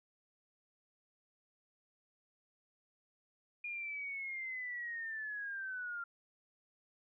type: linear sweep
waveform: sine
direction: down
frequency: 2433 to 1382 Hz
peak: -39 dBFS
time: 3.64-6.04 s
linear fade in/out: 5 ms
effects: none